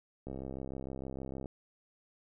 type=click train; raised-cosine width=2 ms; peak=-28 dBFS; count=80; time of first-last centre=0.27-1.458 s; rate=66.5 Hz; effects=none